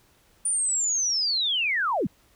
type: linear sweep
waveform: sine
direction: down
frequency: 9397 to 127.8 Hz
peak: -22 dBFS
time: 0.45-2.07 s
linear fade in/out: 5 ms
effects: pink hiss -61 dBFS RMS until 2.35 s